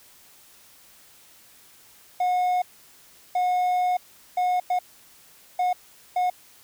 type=tone bursts at uneven times; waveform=triangle; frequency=725 Hz; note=F#5; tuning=35 cents flat; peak=-18 dBFS; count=6; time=2.2-2.62 / 3.35-3.97 / 4.37-4.6 / 4.7-4.79 / 5.59-5.73 / 6.16-6.3 s; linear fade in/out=5 ms; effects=white hiss -53 dBFS RMS until 6.63 s